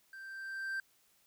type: tone with level ramp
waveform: triangle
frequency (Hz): 1568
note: G6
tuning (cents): 0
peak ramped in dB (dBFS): -45 to -32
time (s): 0.13-0.8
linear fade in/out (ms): 2
effects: white hiss -70 dBFS RMS until 1.26 s